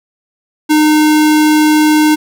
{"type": "tone", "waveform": "square", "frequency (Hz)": 305.6, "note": "D#4", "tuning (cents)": -31, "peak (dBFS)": -7, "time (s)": [0.69, 2.16], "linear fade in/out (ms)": 20, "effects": []}